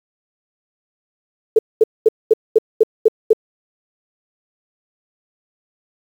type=tone bursts; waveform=sine; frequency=440 Hz; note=A4; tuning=in tune; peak=-6 dBFS; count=8; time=1.56-3.332 s; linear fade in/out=5 ms; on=29 ms; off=220 ms; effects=7-bit